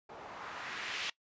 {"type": "noise with low-pass filter sweep", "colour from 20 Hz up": "blue", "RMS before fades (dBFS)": -42, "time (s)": [0.09, 1.1], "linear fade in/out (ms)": 5, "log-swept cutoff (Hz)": [670, 3100], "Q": 1.4, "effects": ["noise-tail reverb RT60 0.1 s tail -22 dB re dry", "resampled to 16000 Hz"]}